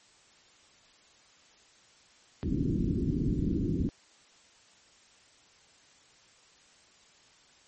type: low-pass noise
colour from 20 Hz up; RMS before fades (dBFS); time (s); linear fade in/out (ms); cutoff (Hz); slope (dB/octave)
white; -29; 2.43-3.89; 0; 340; 48
effects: white hiss -60 dBFS RMS until 7.67 s + MP3 32 kbps